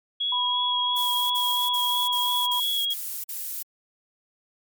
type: tone with vibrato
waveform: sine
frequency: 3321 Hz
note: G#7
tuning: 1 cent flat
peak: -23 dBFS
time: 0.2-2.94 s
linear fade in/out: 10 ms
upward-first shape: sine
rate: 2.9 Hz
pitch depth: 16 cents each way
type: tone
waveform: sine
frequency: 987.8 Hz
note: B5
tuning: in tune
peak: -26 dBFS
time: 0.32-2.6 s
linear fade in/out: 5 ms
type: noise bursts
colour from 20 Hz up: violet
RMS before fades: -32 dBFS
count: 7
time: 0.96-3.628 s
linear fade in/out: 5 ms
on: 340 ms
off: 48 ms
effects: MP3 96 kbps